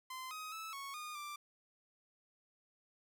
sawtooth tone with pitch steps, 1034 / 1258 / 1307 / 1105 / 1223 / 1179 Hz, C6 / D#6 / E6 / C#6 / D#6 / D6, -21 / +19 / -15 / -6 / -30 / +6 cents, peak -40 dBFS, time 0.1-1.36 s, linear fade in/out 5 ms, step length 210 ms, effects none

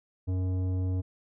sine tone with tanh clipping, 92.5 Hz, F#2, in tune, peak -28 dBFS, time 0.27-1.02 s, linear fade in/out 20 ms, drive 12 dB, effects none

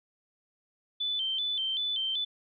sine tone with vibrato, 3300 Hz, G#7, 12 cents flat, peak -28 dBFS, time 1-2.25 s, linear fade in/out 10 ms, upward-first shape square, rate 2.6 Hz, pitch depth 97 cents each way, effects none

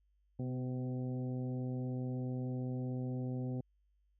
harmonic tone with a mistuned harmonic, 127.6 Hz, C3, 43 cents flat, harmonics 1 / 2 / 3 / 4 / 5 / 6, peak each -37 / -40 / -49 / -49 / -58 / -57 dBFS, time 0.39-3.61 s, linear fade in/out 5 ms, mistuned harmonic 2, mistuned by -21 cents, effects added 50 Hz sine -70 dBFS peak until 4.19 s

